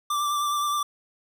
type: tone with vibrato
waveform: square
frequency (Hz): 1174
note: D6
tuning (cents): -1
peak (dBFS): -24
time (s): 0.1-0.83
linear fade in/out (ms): 5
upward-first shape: sine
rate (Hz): 9.6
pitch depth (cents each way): 23
effects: none